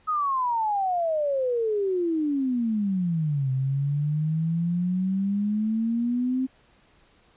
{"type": "exponential two-way sweep", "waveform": "sine", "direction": "down then up", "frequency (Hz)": [1277, 130, 263.2], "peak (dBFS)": -22, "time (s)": [0.07, 6.47], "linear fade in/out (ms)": 20, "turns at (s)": 3.51, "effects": ["pink hiss -60 dBFS RMS until 7.36 s", "resampled to 8000 Hz"]}